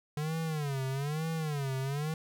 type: tone with vibrato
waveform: square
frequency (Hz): 146.83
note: D3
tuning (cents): 0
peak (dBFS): -32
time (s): 0.17-2.14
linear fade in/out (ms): 2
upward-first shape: sine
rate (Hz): 1.1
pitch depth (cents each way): 180
effects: none